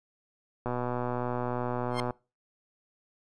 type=click train; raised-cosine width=1 ms; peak=-18 dBFS; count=179; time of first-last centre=0.66-2.107 s; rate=123 Hz
type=tone with exponential growth; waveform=15% pulse; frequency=1059 Hz; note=C6; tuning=21 cents sharp; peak=-22 dBFS; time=1.9-2 s; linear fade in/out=0 ms; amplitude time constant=21 ms
effects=noise-tail reverb RT60 0.3 s tail -23 dB re dry + resampled to 22050 Hz